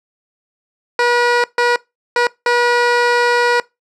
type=tone bursts at uneven times; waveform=15% pulse; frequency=482.5 Hz; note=B4; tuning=40 cents flat; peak=-5 dBFS; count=4; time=0.99-1.44 / 1.58-1.76 / 2.16-2.27 / 2.46-3.6 s; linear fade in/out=2 ms; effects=noise-tail reverb RT60 0.2 s tail -22 dB re dry + low-pass 5000 Hz 12 dB/octave